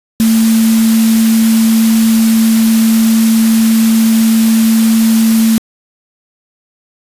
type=tone in noise; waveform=sine; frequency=224 Hz; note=A3; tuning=31 cents sharp; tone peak=-6 dBFS; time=0.2-5.58 s; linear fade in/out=0 ms; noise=white; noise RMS=-20 dBFS; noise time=0.2-5.58 s; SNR=+11 dB; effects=resampled to 32000 Hz